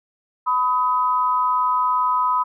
sine tone pair together, 1000 / 1262.5 Hz, B5 / D#6, +21 / +25 cents, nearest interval major third, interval 404 cents, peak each -18 / -21 dBFS, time 0.46-2.44 s, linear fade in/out 20 ms, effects none

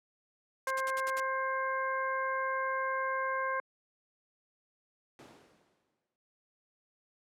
white noise bursts, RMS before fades -41 dBFS, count 6, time 0.67-1.202 s, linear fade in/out 5 ms, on 37 ms, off 62 ms
harmonic tone, 529 Hz, C5, 19 cents sharp, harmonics 1 / 2 / 3 / 4, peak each -36 / -33 / -36 / -43 dBFS, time 0.67-3.6 s, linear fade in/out 2 ms
brown noise with exponential decay, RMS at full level -41 dBFS, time 5.19-6.16 s, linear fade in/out 1 ms, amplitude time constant 210 ms
effects high-pass 300 Hz 12 dB/octave + low-pass 11000 Hz 12 dB/octave

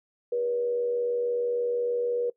sine tone with frequency modulation, 481.4 Hz, B4, 44 cents flat, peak -24 dBFS, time 0.32-2.3 s, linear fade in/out 5 ms, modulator 86.3 Hz, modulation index 0.33, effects noise-tail reverb RT60 0.1 s tail -20 dB re dry

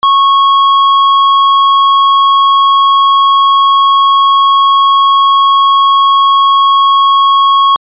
sine tone with hard clipping, 1100 Hz, C#6, 14 cents flat, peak -6 dBFS, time 0.03-7.76 s, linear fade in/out 0 ms, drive 11 dB, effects resampled to 8000 Hz

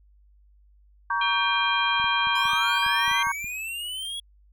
sine chord, G diminished, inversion first, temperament just, 940.8 / 1128.9 / 1568 Hz, Bb5 / Db6 / G6, +16 / +31 / 0 cents, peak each -27 dBFS, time 1.1-3.32 s, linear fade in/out 5 ms
harmonic tone, 801 Hz, G5, 37 cents sharp, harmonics 3 / 4 / 5, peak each -28 / -27 / -39 dBFS, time 1.21-3.23 s, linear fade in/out 5 ms
clicks, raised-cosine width 5 ms, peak -32 dBFS, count 10, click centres 1.999 / 2.043 / 2.271 / 2.455 / 2.534 / 2.864 / 3.079 / 3.114 / 3.27 / 3.444 s
square linear sweep, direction up, 987.8 to 3354 Hz, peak -31 dBFS, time 2.35-4.2 s, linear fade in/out 5 ms
effects added 50 Hz sine -54 dBFS peak until 4.52 s

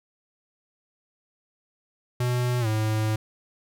square tone with pitch glide, 123.47 to 108.74 Hz, B2 to A2, 0 to -20 cents, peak -23 dBFS, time 2.2-3.16 s, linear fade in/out 5 ms, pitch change -220 cents, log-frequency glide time 2.6-2.67 s, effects none

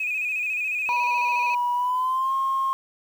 sine tone with vibrato, 2500 Hz, D#7, 8 cents sharp, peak -23 dBFS, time 0-1.55 s, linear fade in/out 5 ms, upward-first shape square, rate 14 Hz, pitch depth 40 cents each way
sine tone with pitch glide, 972 to 1072.3 Hz, B5 to C6, -28 to +42 cents, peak -20 dBFS, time 0.89-2.73 s, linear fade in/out 0 ms, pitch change +170 cents, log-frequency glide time 1.74-2.33 s
effects tanh soft clip ceiling -16 dBFS + 8-bit

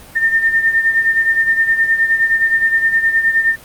sine beating tone pair, 1808 / 1817.6 Hz, A6 / A#6, +47 / -44 cents, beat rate 9.6 Hz, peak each -12 / -18 dBFS, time 0.15-3.56 s, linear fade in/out 20 ms, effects pink hiss -39 dBFS RMS until 3.64 s + Opus 32 kbps

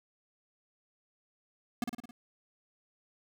square tone with echo, 239.4 Hz, A#3, 46 cents sharp, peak -29 dBFS, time 1.82-1.84 s, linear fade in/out 2 ms, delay 54 ms, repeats 5, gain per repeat -4 dB, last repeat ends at 2.11 s, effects 11-bit

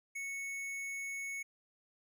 sine tone with hard clipping, 2210 Hz, C#7, 6 cents flat, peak -40 dBFS, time 0.15-1.43 s, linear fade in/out 10 ms, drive 13 dB, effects none

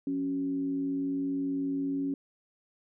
sine tone with frequency modulation, 276.8 Hz, C#4, 2 cents flat, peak -28 dBFS, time 0.07-2.14 s, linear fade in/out 2 ms, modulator 101 Hz, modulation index 0.36, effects none

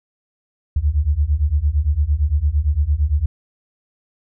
sine beating tone pair, 69.3 / 78.1 Hz, C#2 / D#2, 0 / +7 cents, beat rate 8.8 Hz, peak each -18 / -17 dBFS, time 0.76-3.26 s, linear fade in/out 5 ms, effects none

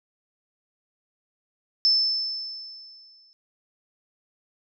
sine tone with exponential decay, 5274 Hz, E8, in tune, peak -15 dBFS, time 1.85-3.33 s, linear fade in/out 0 ms, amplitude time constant 320 ms, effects none

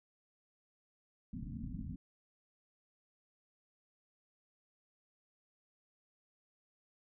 white low-pass noise, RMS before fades -43 dBFS, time 1.33-1.96 s, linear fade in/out 5 ms, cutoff 270 Hz, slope 96 dB/octave, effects none

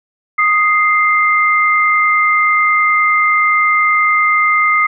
sine tone pair together, 1243.7 / 2093 Hz, D#6 / C7, -1 / 0 cents, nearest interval major sixth, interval 901 cents, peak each -12 / -12 dBFS, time 0.38-4.87 s, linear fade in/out 10 ms, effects none

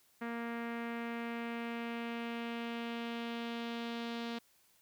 sawtooth tone with low-pass filter sweep, 233.6 Hz, A#3, 4 cents sharp, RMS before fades -40 dBFS, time 0.21-4.39 s, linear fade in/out 10 ms, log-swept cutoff 1900 to 3900 Hz, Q 2.1, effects white hiss -69 dBFS RMS until 4.81 s

